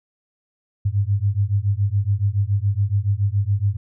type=beating tone pair; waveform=sine; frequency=97.4 / 104.5 Hz; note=G2 / G#2; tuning=-11 / +11 cents; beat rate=7.1 Hz; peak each=-20 dBFS; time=0.85-3.77 s; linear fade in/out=10 ms; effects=none